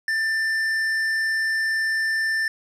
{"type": "tone with tanh clipping", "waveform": "sine", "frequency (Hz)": 1781, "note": "A6", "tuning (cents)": 21, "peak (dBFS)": -22, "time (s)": [0.08, 2.48], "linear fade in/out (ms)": 2, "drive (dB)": 9, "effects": []}